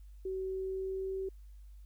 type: tone with pitch glide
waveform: sine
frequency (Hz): 378.7 to 382.9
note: F#4 to G4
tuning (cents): +40 to -41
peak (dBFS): -34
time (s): 0.25-1.29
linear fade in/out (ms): 5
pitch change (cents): +19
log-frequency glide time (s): 0.43-1.17
effects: added 50 Hz sine -49 dBFS peak until 1.85 s + white hiss -75 dBFS RMS until 1.85 s